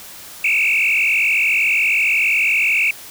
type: tone with frequency modulation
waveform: sine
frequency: 2471 Hz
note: D#7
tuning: 13 cents flat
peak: -12 dBFS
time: 0.44-2.91 s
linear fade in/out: 5 ms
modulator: 47.2 Hz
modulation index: 5.4
effects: tanh soft clip ceiling -10 dBFS + white hiss -37 dBFS RMS until 3.1 s